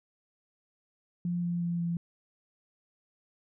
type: tone with pitch steps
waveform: sine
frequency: 174.61 / 173.2 / 171.81 / 170.42 Hz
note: F3 / F3 / F3 / F3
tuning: 0 / -14 / -28 / -42 cents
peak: -28 dBFS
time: 1.25-1.97 s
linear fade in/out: 2 ms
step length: 180 ms
effects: none